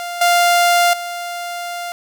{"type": "tone with level steps", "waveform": "sawtooth", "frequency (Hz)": 698.5, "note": "F5", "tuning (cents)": 0, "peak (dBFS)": [-20, -7, -20], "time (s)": [0, 1.92], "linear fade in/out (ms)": 0, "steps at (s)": [0.21, 0.93], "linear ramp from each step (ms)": 5, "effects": []}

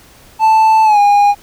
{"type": "tone with pitch glide", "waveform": "triangle", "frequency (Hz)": [880, 816.3], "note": ["A5", "G#5"], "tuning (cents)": [0, -30], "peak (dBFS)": -4, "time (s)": [0.39, 1.35], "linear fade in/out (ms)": 50, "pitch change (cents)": -130, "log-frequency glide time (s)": [0.84, 0.99], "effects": ["pink hiss -43 dBFS RMS until 1.42 s"]}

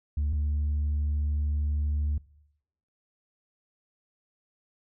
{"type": "tone pair in turn", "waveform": "sine", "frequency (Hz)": [73.42, 73.93], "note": ["D2", "D2"], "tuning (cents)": [0, 12], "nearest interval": "unison", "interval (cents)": 12, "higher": "second", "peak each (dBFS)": -22, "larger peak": "neither", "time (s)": [[0.17, 0.33], [0.33, 2.18]], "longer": "second", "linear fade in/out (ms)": 5, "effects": ["noise-tail reverb RT60 0.8 s tail -23 dB re dry", "tanh soft clip ceiling -23 dBFS"]}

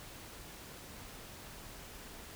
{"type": "silence", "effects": ["pink hiss -50 dBFS RMS until 2.35 s"]}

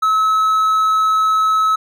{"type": "tone", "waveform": "triangle", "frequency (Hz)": 1292, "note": "E6", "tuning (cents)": -35, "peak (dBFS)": -10, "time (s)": [0.02, 1.76], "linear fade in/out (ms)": 10, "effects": []}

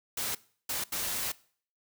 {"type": "noise bursts at uneven times", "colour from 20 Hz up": "white", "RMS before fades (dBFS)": -33, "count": 3, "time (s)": [[0.17, 0.35], [0.69, 0.84], [0.92, 1.32]], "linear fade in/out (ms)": 5, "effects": ["noise-tail reverb RT60 0.5 s tail -21 dB re dry"]}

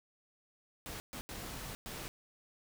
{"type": "noise bursts at uneven times", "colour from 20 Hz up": "pink", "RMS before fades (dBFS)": -44, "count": 4, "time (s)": [[0.86, 1], [1.13, 1.21], [1.29, 1.75], [1.86, 2.08]], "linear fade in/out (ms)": 0, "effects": []}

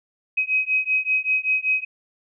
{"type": "beating tone pair", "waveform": "sine", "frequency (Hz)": [2529, 2534.2], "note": ["D#7", "D#7"], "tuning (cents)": [28, 31], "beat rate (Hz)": 5.2, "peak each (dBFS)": -22, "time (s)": [0.37, 1.85], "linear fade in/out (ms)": 10, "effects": []}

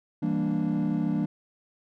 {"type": "chord", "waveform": "triangle", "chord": "E half-diminished seventh", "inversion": "none", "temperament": "equal with one note detuned", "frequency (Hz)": [164.81, 197.7, 233.1, 293.7], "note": ["E3", "G3", "Bb3", "D4"], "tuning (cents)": [0, 15, 0, 0], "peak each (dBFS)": -27, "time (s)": [0.22, 1.26], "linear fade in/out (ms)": 10, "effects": ["tanh soft clip ceiling -16 dBFS"]}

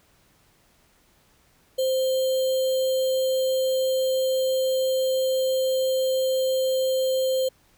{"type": "tone with sample-and-hold", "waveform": "sine", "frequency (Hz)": 522, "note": "C5", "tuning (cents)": -4, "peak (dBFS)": -20, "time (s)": [1.78, 7.49], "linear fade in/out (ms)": 10, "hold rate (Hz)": 3675, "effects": ["pink hiss -61 dBFS RMS until 7.77 s"]}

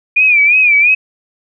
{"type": "tone with vibrato", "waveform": "sine", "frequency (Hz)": 2411, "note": "D7", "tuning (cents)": 45, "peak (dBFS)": -6, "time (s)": [0.16, 0.95], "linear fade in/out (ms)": 10, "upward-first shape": "sine", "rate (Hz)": 2.9, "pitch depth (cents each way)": 100, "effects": []}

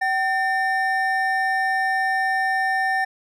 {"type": "tone pair together", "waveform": "triangle", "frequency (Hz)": [763.6, 1800], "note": ["G5", "A6"], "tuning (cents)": [-46, 39], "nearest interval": "octave + minor third", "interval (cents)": 1485, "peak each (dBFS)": -20, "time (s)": [0.01, 3.05], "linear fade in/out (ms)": 10, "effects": []}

